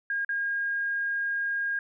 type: tone with dropouts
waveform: sine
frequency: 1623 Hz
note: G#6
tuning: 40 cents flat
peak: -26 dBFS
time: 0.1-1.79 s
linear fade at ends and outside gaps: 2 ms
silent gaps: 0.248-0.291 s
effects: none